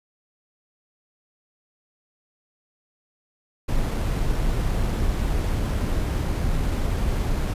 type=noise with sample-and-hold; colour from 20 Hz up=brown; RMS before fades=-23 dBFS; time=3.68-7.54 s; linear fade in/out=10 ms; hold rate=11025 Hz; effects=resampled to 32000 Hz